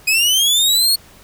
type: linear sweep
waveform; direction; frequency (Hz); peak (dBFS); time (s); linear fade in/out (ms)
sawtooth; up; 2489 to 4389; -9; 0.07-0.96; 10
effects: pink hiss -45 dBFS RMS until 1.23 s